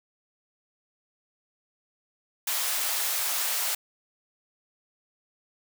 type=high-pass noise; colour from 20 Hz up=white; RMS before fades=-28 dBFS; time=2.47-3.75 s; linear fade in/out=5 ms; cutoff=580 Hz; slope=24 dB/octave; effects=none